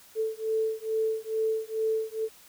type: beating tone pair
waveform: sine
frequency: 440 / 442.3 Hz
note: A4 / A4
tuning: 0 / +9 cents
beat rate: 2.3 Hz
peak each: -29 dBFS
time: 0.15-2.29 s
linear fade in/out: 50 ms
effects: white hiss -54 dBFS RMS until 2.48 s